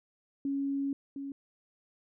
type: tone pair in turn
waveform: sine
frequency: 277.2 / 277.2 Hz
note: C#4 / C#4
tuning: 0 / 0 cents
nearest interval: unison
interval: 0 cents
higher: neither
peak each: -29 / -36 dBFS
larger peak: first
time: 0.45-0.93 / 1.16-1.32 s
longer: first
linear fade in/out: 2 ms
effects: none